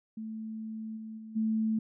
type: tone with level steps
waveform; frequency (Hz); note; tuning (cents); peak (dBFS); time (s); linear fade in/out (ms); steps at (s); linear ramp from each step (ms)
sine; 220; A3; 0; -36 / -39 / -42 / -26; 0.17-1.79; 5; 0.96 / 1.17 / 1.35; 20
effects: none